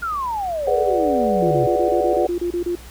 sine exponential sweep, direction down, 1436 to 122.2 Hz, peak -21 dBFS, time 0.02-1.67 s, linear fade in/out 10 ms
sine chord, G# half-diminished seventh, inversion none, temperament equal, 415.3 / 493.9 / 587.3 / 740 Hz, G#4 / B4 / D5 / F#5, 0 / 0 / 0 / 0 cents, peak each -24 / -22 / -21 / -22 dBFS, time 0.67-2.27 s, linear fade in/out 5 ms
sine tone bursts, 349.2 Hz, F4, in tune, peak -19 dBFS, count 11, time 1.42-2.754 s, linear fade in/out 5 ms, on 94 ms, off 30 ms
effects added 60 Hz sine -39 dBFS peak until 2.9 s + pink hiss -43 dBFS RMS until 2.9 s

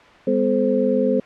sine tone cluster, 202.1 / 250.8 / 433.5 / 523 Hz, G#3 / B3 / A4 / C5, -47 / +27 / -26 / -1 cents, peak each -23 / -21 / -22 / -20 dBFS, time 0.27-1.2 s, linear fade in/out 5 ms, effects white hiss -45 dBFS RMS until 1.25 s + low-pass 2000 Hz 12 dB/octave

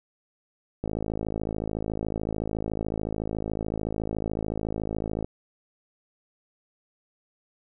click train, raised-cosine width 2 ms, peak -16 dBFS, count 238, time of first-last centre 0.84-5.245 s, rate 53.8 Hz, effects none

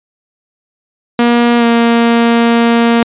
sawtooth tone with pitch glide, 237.9 to 233.4 Hz, A#3 to A#3, +35 to +2 cents, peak -3 dBFS, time 1.19-3.03 s, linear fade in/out 2 ms, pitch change -33 cents, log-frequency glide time 1.58-1.64 s, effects resampled to 8000 Hz

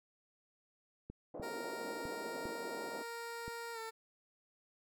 clicks, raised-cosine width 3 ms, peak -33 dBFS, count 5, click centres 1.1 / 1.398 / 2.054 / 2.455 / 3.48 s
white band-pass noise, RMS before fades -46 dBFS, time 1.34-3.03 s, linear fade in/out 5 ms, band 240 to 630 Hz, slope 24 dB/octave
15% pulse tone with pitch glide, 466.2 to 448 Hz, A#4 to A4, 0 to +31 cents, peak -36 dBFS, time 1.42-3.91 s, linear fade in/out 20 ms, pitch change -69 cents, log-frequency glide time 3.73-3.79 s
effects none

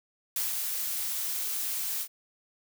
blue noise with ADSR envelope, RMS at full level -29 dBFS, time 0.36-2.08 s, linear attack 3 ms, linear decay 160 ms, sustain -3 dB, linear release 69 ms, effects none

